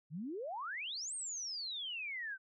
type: exponential two-way sweep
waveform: sine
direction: up then down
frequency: 138.59 to 8790 to 1505 Hz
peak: -39 dBFS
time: 0.1-2.38 s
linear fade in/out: 50 ms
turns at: 1.14 s
effects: none